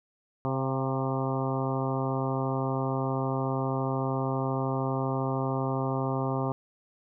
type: harmonic tone with a mistuned harmonic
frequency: 132.7 Hz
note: C3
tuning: 25 cents sharp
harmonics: 1 / 2 / 3 / 4 / 5 / 6 / 7 / 8 / 9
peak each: -30 / -33 / -35 / -36 / -37 / -38 / -38 / -39 / -40 dBFS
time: 0.45-6.52 s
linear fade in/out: 0 ms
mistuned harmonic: 5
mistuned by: +38 cents
effects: none